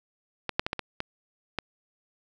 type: clicks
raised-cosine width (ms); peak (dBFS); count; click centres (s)
0.3; -13 / -6 / -12 / -12 / -15 / -14 / -12; 7; 0.493 / 0.595 / 0.665 / 0.731 / 0.793 / 1.004 / 1.587
effects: none